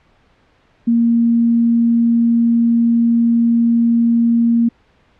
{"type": "tone", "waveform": "sine", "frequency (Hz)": 233.1, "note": "A#3", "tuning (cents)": 0, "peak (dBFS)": -10, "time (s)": [0.87, 4.69], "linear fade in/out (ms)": 10, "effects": ["pink hiss -55 dBFS RMS until 5.19 s", "low-pass 3000 Hz 12 dB/octave"]}